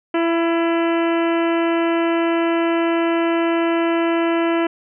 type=harmonic tone with a mistuned harmonic; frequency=334.8 Hz; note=E4; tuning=27 cents sharp; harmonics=1 / 2 / 3 / 4 / 5 / 6 / 7 / 8 / 9; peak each=-17 / -23 / -27 / -29 / -31 / -33 / -34 / -35 / -36 dBFS; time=0.14-4.67 s; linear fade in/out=5 ms; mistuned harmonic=3; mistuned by=-19 cents; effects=none